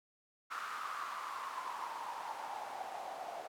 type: noise with band-pass filter sweep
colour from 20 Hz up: white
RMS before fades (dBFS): -43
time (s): 0.5-3.48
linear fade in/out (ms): 20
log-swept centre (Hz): 1300 to 690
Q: 6.7
effects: none